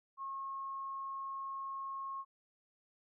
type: tone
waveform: sine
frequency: 1085 Hz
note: C#6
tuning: 37 cents flat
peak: -39 dBFS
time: 0.17-2.25 s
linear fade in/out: 50 ms
effects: none